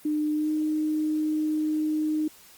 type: tone with pitch glide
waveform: sine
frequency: 302.4 to 307.9 Hz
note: D#4 to D#4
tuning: -49 to -18 cents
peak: -23 dBFS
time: 0.05-2.28 s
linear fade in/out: 5 ms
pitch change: +31 cents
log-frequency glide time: 0.33-0.51 s
effects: white hiss -52 dBFS RMS until 2.57 s + Opus 24 kbps